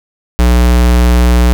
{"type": "tone", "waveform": "square", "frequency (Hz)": 60.5, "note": "B1", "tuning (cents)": -35, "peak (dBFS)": -6, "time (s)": [0.39, 1.53], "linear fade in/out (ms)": 0, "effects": []}